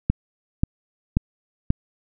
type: click train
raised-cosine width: 5 ms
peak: -5 dBFS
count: 4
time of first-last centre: 0.1-1.704 s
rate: 1.87 Hz
effects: none